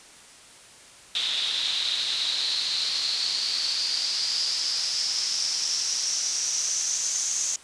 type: noise with band-pass filter sweep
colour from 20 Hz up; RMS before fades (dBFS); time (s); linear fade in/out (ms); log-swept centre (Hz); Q
pink; -27; 1.15-7.56; 2; 3600 to 6500; 7.5
effects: white hiss -49 dBFS RMS until 7.63 s + resampled to 22050 Hz